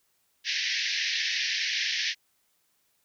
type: band-pass noise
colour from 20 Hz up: pink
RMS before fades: -29 dBFS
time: 0.44-2.15 s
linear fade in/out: 50 ms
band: 1700 to 5900 Hz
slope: 96 dB/octave
effects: white hiss -71 dBFS RMS until 3.04 s